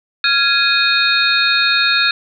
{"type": "tone cluster", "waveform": "sine", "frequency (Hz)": [1388, 1664, 2490, 3723, 4242], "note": ["F6", "G#6", "D#7", "A#7", "C8"], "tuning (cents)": [-11, 3, 1, -3, 23], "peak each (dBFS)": -18, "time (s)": [0.24, 2.11], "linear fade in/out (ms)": 2, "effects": []}